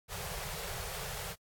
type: band-stop noise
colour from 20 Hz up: pink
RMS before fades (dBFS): -40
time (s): 0.08-1.36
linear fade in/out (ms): 50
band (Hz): 180 to 390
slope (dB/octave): 96
effects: AAC 64 kbps